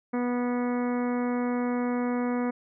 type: harmonic tone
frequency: 244.7 Hz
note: B3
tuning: 16 cents flat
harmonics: 1 / 2 / 3 / 4 / 5 / 6 / 7 / 8 / 9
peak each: -26 / -32 / -38 / -39 / -41 / -45 / -47 / -47 / -46 dBFS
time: 0.13-2.51 s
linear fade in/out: 10 ms
effects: none